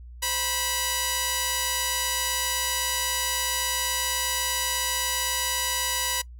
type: tone pair together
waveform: 5% pulse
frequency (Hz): 522 / 976.3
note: C5 / B5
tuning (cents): -4 / -20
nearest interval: major seventh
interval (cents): 1084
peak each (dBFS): -22 / -13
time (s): 0.22-6.22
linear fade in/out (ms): 10
effects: noise-tail reverb RT60 0.1 s tail -22 dB re dry + added 60 Hz sine -40 dBFS peak until 6.39 s